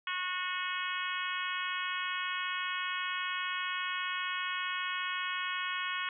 harmonic tone, 365.1 Hz, F#4, 23 cents flat, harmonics 3 / 4 / 5 / 6 / 7 / 8 / 9, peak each -38 / -39 / -40 / -41 / -41 / -42 / -43 dBFS, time 0.07-6.09 s, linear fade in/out 2 ms, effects none

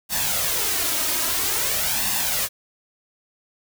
white noise with flanger, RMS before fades -23 dBFS, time 0.09-2.49 s, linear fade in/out 50 ms, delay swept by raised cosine 1.1 to 3.2 ms, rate 0.5 Hz, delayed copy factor +0.6, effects none

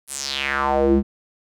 square tone with band-pass filter sweep, 68.8 Hz, C#2, 12 cents flat, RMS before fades -20 dBFS, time 0.07-1.03 s, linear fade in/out 50 ms, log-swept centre 11000 to 220 Hz, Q 3.9, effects none

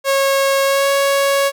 sawtooth tone with pitch glide, 547 to 555.3 Hz, C#5 to C#5, -23 to +3 cents, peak -9 dBFS, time 0.04-1.52 s, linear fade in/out 50 ms, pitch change +26 cents, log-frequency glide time 0.64-0.89 s, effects none

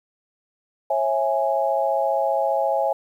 sine chord, C# minor, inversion none, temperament equal with one note detuned, 544.5 / 659.3 / 830.6 Hz, C#5 / E5 / G#5, -31 / 0 / 0 cents, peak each -23 dBFS, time 0.9-2.93 s, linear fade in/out 5 ms, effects 9-bit

